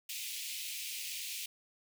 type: high-pass noise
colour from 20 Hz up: pink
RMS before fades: -41 dBFS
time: 0.09-1.46 s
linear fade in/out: 5 ms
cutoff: 2300 Hz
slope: 48 dB/octave
effects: none